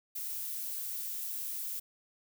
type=noise; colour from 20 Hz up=violet; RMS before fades=-38 dBFS; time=0.15-1.8 s; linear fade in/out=10 ms; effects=none